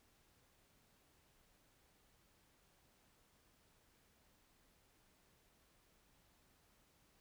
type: silence
effects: pink hiss -73 dBFS RMS until 7.2 s